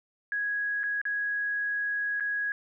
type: tone with dropouts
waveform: sine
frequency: 1661.2 Hz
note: G#6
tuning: in tune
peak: -27 dBFS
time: 0.32-2.52 s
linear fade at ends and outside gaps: 1 ms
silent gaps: 0.833-0.838 / 1.015-1.053 / 2.199-2.206 s
effects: none

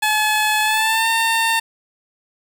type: tone with pitch glide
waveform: 15% pulse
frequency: 856 to 906.9 Hz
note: A5 to A#5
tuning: -48 to -48 cents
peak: -9 dBFS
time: 0.02-1.6 s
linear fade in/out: 10 ms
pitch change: +100 cents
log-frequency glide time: 0.62-1.08 s
effects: 7-bit

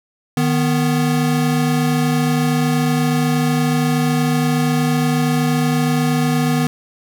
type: tone pair together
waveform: square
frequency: 153.81 / 246.9 Hz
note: D#3 / B3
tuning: -20 / 0 cents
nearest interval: minor sixth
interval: 820 cents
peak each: -18 dBFS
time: 0.37-6.67 s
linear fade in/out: 2 ms
effects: none

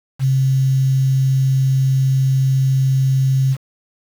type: tone with quantisation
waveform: sine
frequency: 133.2 Hz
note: C3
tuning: 31 cents sharp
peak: -12 dBFS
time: 0.19-3.57 s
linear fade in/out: 50 ms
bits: 6
effects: none

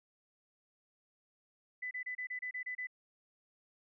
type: tone bursts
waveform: sine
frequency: 2000 Hz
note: B6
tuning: 21 cents sharp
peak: -37 dBFS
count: 9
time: 1.82-2.871 s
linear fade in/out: 10 ms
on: 91 ms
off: 29 ms
effects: none

